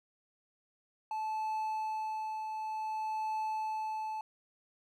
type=tone with tremolo; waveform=triangle; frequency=870 Hz; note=A5; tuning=20 cents flat; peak=-30 dBFS; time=1.11-4.21 s; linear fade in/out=2 ms; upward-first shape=triangle; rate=0.55 Hz; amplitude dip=40%; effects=none